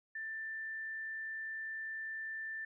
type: tone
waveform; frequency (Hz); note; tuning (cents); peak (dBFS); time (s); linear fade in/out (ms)
sine; 1775; A6; +15; -39; 0.15-2.65; 5
effects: none